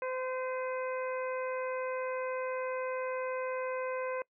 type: harmonic tone with a mistuned harmonic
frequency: 514 Hz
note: C5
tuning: 31 cents flat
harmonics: 1 / 2 / 3 / 4 / 5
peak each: -34 / -40 / -44 / -46 / -48 dBFS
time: 0.02-4.22 s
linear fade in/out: 2 ms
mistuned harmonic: 5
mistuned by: -35 cents
effects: noise-tail reverb RT60 0.1 s tail -24 dB re dry